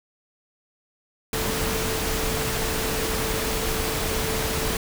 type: tone in noise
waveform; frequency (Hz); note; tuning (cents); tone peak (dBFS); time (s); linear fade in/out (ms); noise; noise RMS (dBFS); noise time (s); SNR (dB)
sine; 442.6; A4; +10; -31; 1.33-4.77; 2; pink; -26; 1.33-4.77; -8
effects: none